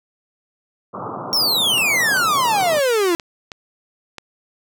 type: band-pass noise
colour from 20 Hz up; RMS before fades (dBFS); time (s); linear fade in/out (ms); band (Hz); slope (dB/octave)
white; -29; 0.93-2.8; 20; 100 to 1300; 96
type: exponential sweep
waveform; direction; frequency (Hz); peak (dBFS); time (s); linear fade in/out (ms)
45% pulse; down; 5588 to 329.6; -15; 1.33-3.15; 0
type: clicks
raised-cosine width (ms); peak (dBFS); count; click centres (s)
0.2; -15; 6; 1.78 / 2.17 / 2.61 / 3.198 / 3.518 / 4.183
effects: none